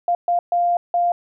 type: tone bursts at uneven times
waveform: sine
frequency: 698.5 Hz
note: F5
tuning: in tune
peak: -15 dBFS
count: 4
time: 0.08-0.15 / 0.28-0.39 / 0.52-0.77 / 0.94-1.12 s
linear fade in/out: 2 ms
effects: none